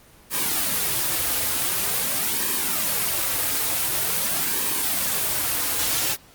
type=noise with flanger; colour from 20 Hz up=white; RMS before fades=-23 dBFS; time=0.3-6.17 s; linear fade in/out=50 ms; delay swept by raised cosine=1.4 to 5.3 ms; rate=0.46 Hz; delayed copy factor=-1; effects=pink hiss -51 dBFS RMS until 6.34 s + Opus 24 kbps